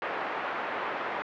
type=band-pass noise; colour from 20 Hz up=pink; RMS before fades=-33 dBFS; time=0.02-1.22 s; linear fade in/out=0 ms; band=570 to 1900 Hz; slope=12 dB/octave; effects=low-pass 3000 Hz 12 dB/octave